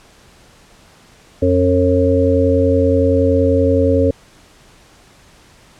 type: harmonic tone with a mistuned harmonic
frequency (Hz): 90.6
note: F#2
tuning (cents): -36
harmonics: 1 / 3 / 5 / 6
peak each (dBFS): -16 / -16 / -16 / -16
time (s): 1.42-4.11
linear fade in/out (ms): 5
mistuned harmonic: 1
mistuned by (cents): -40
effects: pink hiss -47 dBFS RMS until 5.79 s + low-pass 9000 Hz 12 dB/octave